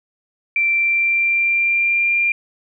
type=tone with pitch glide; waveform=sine; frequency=2349 to 2389 Hz; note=D7 to D7; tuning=0 to +29 cents; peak=-14 dBFS; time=0.56-2.32 s; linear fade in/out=2 ms; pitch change=+29 cents; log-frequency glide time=0.7-2.12 s; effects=none